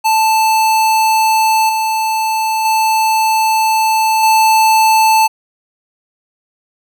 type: tone with level steps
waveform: square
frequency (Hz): 880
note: A5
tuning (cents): 0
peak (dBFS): -10 / -14 / -11 / -8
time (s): 0.04-5.28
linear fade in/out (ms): 20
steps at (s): 1.69 / 2.65 / 4.23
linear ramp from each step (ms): 2
effects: none